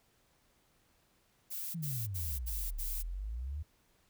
violet noise bursts, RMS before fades -40 dBFS, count 5, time 1.5-3.03 s, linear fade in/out 20 ms, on 250 ms, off 70 ms
sine exponential two-way sweep, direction down then up, 175.4 to 32.48 to 79.3 Hz, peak -36 dBFS, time 1.74-3.63 s, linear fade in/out 10 ms, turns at 2.83 s
effects pink hiss -71 dBFS RMS until 4.09 s

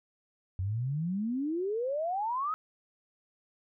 sine exponential sweep, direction up, 89.6 to 1300 Hz, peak -29 dBFS, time 0.59-2.54 s, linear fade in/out 0 ms, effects none

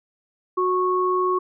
sine tone pair together, 367.1 / 1101.5 Hz, F#4 / C#6, -14 / -11 cents, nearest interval octave + perfect fifth, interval 1903 cents, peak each -21 dBFS, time 0.57-1.39 s, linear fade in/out 10 ms, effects none

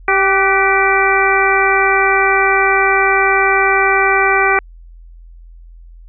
harmonic tone with a mistuned harmonic, 390 Hz, G4, 9 cents flat, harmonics 1 / 2 / 3 / 4 / 5 / 6, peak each -17 / -17 / -17 / -17 / -17 / -17 dBFS, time 0.08-4.59 s, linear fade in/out 2 ms, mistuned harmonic 4, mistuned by -56 cents, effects added 42 Hz sine -35 dBFS peak until 6.08 s

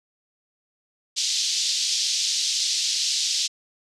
white band-pass noise, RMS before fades -24 dBFS, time 1.16-3.48 s, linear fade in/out 20 ms, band 3500 to 6100 Hz, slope 24 dB/octave, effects low-pass 10000 Hz 12 dB/octave

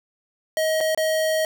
square tone with dropouts, 632 Hz, D#5, 27 cents sharp, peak -20 dBFS, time 0.57-1.45 s, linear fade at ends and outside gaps 1 ms, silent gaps 0.805-0.809 / 0.948-0.975 s, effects none

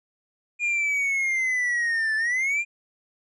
triangle linear two-way sweep, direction down then up, 2432 to 1740 to 2432 Hz, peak -20 dBFS, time 0.59-2.65 s, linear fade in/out 50 ms, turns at 2.16 s, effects resampled to 24000 Hz

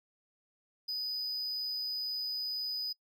triangle tone, 4981 Hz, D#8, 1 cent sharp, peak -32 dBFS, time 0.88-2.93 s, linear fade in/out 10 ms, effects noise-tail reverb RT60 0.1 s tail -26 dB re dry

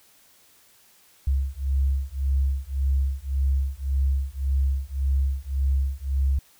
sine beating tone pair, 67 / 68.8 Hz, C2 / C#2, +42 / -12 cents, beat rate 1.8 Hz, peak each -24 dBFS, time 1.27-6.39 s, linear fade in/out 5 ms, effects white hiss -57 dBFS RMS until 6.59 s

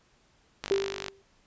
click train, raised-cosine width 0.2 ms, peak -15 dBFS, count 23, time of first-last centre 0.64-1.083 s, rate 49.7 Hz
sine tone with exponential decay, 392 Hz, G4, in tune, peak -20 dBFS, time 0.71-1.22 s, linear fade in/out 1 ms, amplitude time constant 110 ms
effects pink hiss -65 dBFS RMS until 1.46 s + resampled to 16000 Hz

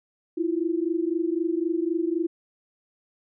sine tone pair together, 325.3 / 349.2 Hz, E4 / F4, -23 / 0 cents, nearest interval minor second, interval 123 cents, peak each -25 / -26 dBFS, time 0.37-2.27 s, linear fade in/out 10 ms, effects none

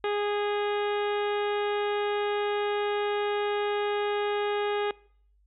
harmonic tone, 412.3 Hz, G#4, 13 cents flat, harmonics 1 / 2 / 3 / 4 / 5 / 6 / 7 / 8 / 9, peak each -27 / -33 / -37 / -39 / -41 / -43 / -44 / -45 / -46 dBFS, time 0.04-4.91 s, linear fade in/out 2 ms, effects noise-tail reverb RT60 0.6 s tail -23 dB re dry + added 50 Hz sine -61 dBFS peak until 5.46 s

